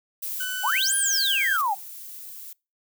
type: noise with tremolo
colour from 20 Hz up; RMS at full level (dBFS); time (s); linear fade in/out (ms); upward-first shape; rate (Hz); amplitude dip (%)
violet; -31; 0.22-1.62; 10; square; 2.2; 35
type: tone with pitch glide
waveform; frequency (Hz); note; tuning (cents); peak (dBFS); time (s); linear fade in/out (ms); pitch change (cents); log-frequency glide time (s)
30% pulse; 1499 to 1597.3; F#6 to G6; +22 to +32; -26; 0.4-1.57; 5; +110; 0.65-0.96
type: exponential two-way sweep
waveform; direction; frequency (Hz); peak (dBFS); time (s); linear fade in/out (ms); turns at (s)
sine; up then down; 740 to 10548 to 747; -21; 0.63-1.75; 20; 0.95
type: noise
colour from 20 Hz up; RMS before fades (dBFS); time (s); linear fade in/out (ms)
violet; -40; 1.05-2.53; 5
effects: noise-tail reverb RT60 0.3 s tail -26 dB re dry